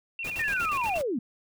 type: tone with vibrato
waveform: sine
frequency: 2574 Hz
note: E7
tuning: 42 cents flat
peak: -31 dBFS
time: 0.19-0.98 s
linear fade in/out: 2 ms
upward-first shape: square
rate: 12 Hz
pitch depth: 95 cents each way
type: noise with tremolo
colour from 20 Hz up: pink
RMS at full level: -39 dBFS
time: 0.24-1.03 s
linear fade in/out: 10 ms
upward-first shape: square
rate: 8.4 Hz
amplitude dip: 70%
type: linear sweep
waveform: sine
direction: down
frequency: 1869 to 205.3 Hz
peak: -26 dBFS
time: 0.39-1.19 s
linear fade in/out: 5 ms
effects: none